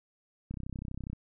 click train, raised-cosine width 5 ms, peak -26 dBFS, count 21, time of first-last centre 0.51-1.131 s, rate 32.2 Hz, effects none

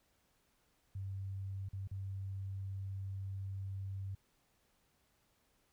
sine tone with dropouts, 97 Hz, G2, 18 cents flat, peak -39 dBFS, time 0.95-4.15 s, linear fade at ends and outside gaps 5 ms, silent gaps 1.688-1.731 / 1.875-1.912 s, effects pink hiss -75 dBFS RMS until 5.72 s

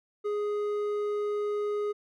sine tone with hard clipping, 415.3 Hz, G#4, in tune, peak -29 dBFS, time 0.24-1.93 s, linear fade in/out 20 ms, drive 6 dB, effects none

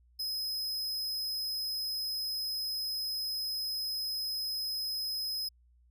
45% pulse tone, 5090 Hz, D#8, 39 cents sharp, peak -33 dBFS, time 0.19-5.49 s, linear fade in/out 10 ms, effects added 60 Hz sine -61 dBFS peak until 5.9 s

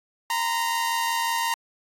sawtooth tone pair together, 930 / 1015.6 Hz, A#5 / B5, -4 / +48 cents, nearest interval major second, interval 152 cents, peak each -20 / -27 dBFS, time 0.3-1.54 s, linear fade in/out 2 ms, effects AAC 48 kbps

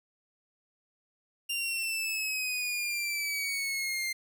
sawtooth exponential sweep, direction down, 2794 to 2093 Hz, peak -27 dBFS, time 1.49-4.13 s, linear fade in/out 10 ms, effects none

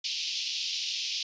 white band-pass noise, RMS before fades -33 dBFS, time 0.04-1.23 s, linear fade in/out 5 ms, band 2600 to 5600 Hz, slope 48 dB/octave, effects resampled to 16000 Hz

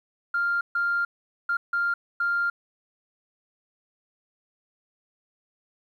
sine tone bursts at uneven times, 1396.9 Hz, F6, in tune, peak -21 dBFS, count 5, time 0.34-0.61 / 0.75-1.05 / 1.49-1.57 / 1.73-1.94 / 2.2-2.5 s, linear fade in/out 5 ms, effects tanh soft clip ceiling -17 dBFS + 10-bit

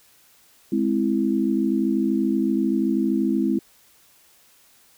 sine chord, Ab augmented, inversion none, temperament equal with one note detuned, 208.7 / 261.6 / 329.6 Hz, Ab3 / C4 / E4, +9 / 0 / 0 cents, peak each -23 dBFS, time 0.72-3.59 s, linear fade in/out 5 ms, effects white hiss -56 dBFS RMS until 4.97 s

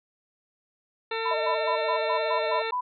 harmonic tone, 450.5 Hz, A4, 41 cents sharp, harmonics 1 / 2 / 3 / 4 / 5 / 6 / 8 / 9, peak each -31 / -34 / -36 / -37 / -38 / -39 / -40 / -41 dBFS, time 1.11-2.71 s, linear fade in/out 5 ms
sine tone bursts, 995 Hz, B5, 13 cents sharp, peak -25 dBFS, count 8, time 1.25-2.81 s, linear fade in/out 10 ms, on 90 ms, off 120 ms
sine tone with vibrato, 622.3 Hz, D#5, in tune, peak -27 dBFS, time 1.31-2.62 s, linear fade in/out 2 ms, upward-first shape sine, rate 17 Hz, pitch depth 60 cents each way
effects none

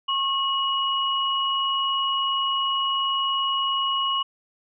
sine tone pair together, 1089.3 / 2910 Hz, C#6 / F#7, -31 / -29 cents, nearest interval octave + perfect fourth, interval 1702 cents, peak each -24 dBFS, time 0.08-4.23 s, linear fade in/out 10 ms, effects none

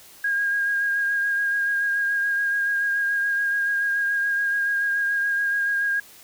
sine tone with vibrato, 1626 Hz, G#6, 37 cents flat, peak -20 dBFS, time 0.24-6 s, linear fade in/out 5 ms, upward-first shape sine, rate 7 Hz, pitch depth 20 cents each way, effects white hiss -48 dBFS RMS until 6.23 s

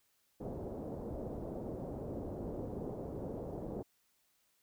white low-pass noise, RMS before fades -42 dBFS, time 0.4-3.83 s, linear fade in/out 10 ms, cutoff 560 Hz, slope 24 dB/octave, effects white hiss -75 dBFS RMS until 4.62 s

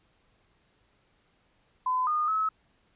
sine tone with pitch steps, 1015 / 1224 / 1291 Hz, B5 / D#6 / E6, +47 / -29 / -37 cents, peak -24 dBFS, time 1.86-2.49 s, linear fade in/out 5 ms, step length 210 ms, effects pink hiss -68 dBFS RMS until 2.95 s + resampled to 8000 Hz

